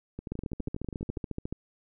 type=two click trains; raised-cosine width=3 ms; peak=-20 / -24 dBFS; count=18 / 13; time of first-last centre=0.32-1.526 / 0.19-1.174 s; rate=14.1 / 12.2 Hz; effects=none